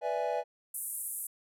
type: chord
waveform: triangle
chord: E dominant seventh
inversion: second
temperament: equal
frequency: 493.9 / 587.3 / 659.3 / 830.6 Hz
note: B4 / D5 / E5 / G#5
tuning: 0 / 0 / 0 / 0 cents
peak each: -33 dBFS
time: 0.01-0.44 s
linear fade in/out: 50 ms
type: band-pass noise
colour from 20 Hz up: pink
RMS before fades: -38 dBFS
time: 0.74-1.27 s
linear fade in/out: 5 ms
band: 8900 to 13000 Hz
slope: 48 dB/octave
effects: none